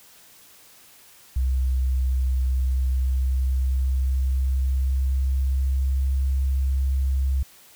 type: tone with pitch glide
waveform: sine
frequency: 64.5 to 66.85 Hz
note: C2 to C2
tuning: -24 to +38 cents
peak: -19 dBFS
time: 1.36-7.43 s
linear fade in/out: 5 ms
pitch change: +62 cents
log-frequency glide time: 2.53-6.15 s
effects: white hiss -51 dBFS RMS until 7.75 s